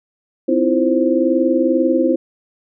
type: tone cluster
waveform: sine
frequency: 258.9 / 320.9 / 341.2 / 525 Hz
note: C4 / E4 / F4 / C5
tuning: -18 / -46 / -40 / +6 cents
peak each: -18 dBFS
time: 0.48-2.16 s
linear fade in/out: 10 ms
effects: none